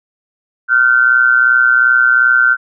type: tone pair together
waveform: sine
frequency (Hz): 1400 / 1522.7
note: F6 / F#6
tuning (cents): +4 / +49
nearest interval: minor second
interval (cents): 145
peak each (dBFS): -10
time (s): 0.68-2.57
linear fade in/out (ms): 50
effects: none